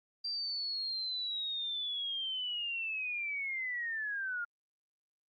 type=linear sweep; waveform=sine; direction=down; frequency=4730 to 1396.9 Hz; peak=-34 dBFS; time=0.24-4.45 s; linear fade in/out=10 ms; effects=Opus 24 kbps